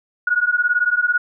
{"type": "beating tone pair", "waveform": "sine", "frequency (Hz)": [1445, 1463], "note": ["F#6", "F#6"], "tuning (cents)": [-41, -20], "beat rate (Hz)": 18, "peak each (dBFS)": -18, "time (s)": [0.27, 1.18], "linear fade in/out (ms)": 5, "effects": []}